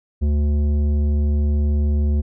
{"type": "tone with tanh clipping", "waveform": "sine", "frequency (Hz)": 73.42, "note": "D2", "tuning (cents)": 0, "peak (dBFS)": -17, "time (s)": [0.21, 2.22], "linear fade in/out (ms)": 20, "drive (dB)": 11, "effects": []}